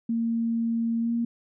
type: tone with pitch glide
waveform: sine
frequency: 230 to 233.8 Hz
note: A#3 to A#3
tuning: -23 to +5 cents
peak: -23 dBFS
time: 0.09-1.25 s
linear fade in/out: 5 ms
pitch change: +28 cents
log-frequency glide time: 1-1.12 s
effects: none